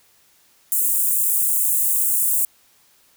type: high-pass noise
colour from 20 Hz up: white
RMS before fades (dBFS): -19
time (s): 0.72-2.45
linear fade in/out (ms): 0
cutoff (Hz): 7700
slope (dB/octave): 48
effects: white hiss -57 dBFS RMS until 3.16 s

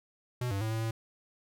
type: tone with pitch steps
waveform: square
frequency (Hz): 123.8 / 98.5 / 110.3 / 111.9 / 112.6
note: B2 / G2 / A2 / A2 / A2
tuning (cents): +5 / +9 / +5 / +30 / +40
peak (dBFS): -31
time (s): 0.41-0.91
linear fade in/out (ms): 5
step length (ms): 100
effects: none

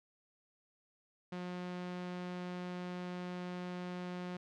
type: tone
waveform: sawtooth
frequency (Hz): 179.4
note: F3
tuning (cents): +47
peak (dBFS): -36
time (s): 1.32-4.37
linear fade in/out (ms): 5
effects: low-pass 4000 Hz 12 dB/octave

